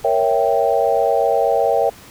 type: chord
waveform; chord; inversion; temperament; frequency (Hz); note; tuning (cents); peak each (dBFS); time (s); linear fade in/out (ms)
sine; A# diminished seventh; none; equal; 466.2 / 554.4 / 659.3 / 784; A#4 / C#5 / E5 / G5; 0 / 0 / 0 / 0; -19; 0.04-1.9; 10
effects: pink hiss -42 dBFS RMS until 2.1 s